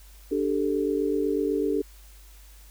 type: chord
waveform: sine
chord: D suspended fourth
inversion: none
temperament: equal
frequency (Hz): 293.7 / 392 / 440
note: D4 / G4 / A4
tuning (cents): 0 / 0 / 0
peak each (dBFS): -27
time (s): 0.31-1.82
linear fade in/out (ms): 10
effects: added 50 Hz sine -47 dBFS peak until 2.7 s + white hiss -55 dBFS RMS until 2.7 s